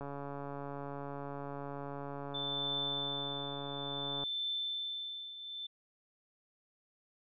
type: click train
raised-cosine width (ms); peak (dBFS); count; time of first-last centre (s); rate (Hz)
1; -29; 597; 0.01-4.237; 141
type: tone with tremolo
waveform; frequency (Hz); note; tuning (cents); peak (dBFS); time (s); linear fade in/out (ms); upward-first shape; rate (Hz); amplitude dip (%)
sine; 3537; A7; +8; -33; 2.34-5.67; 10; triangle; 0.58; 75
effects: none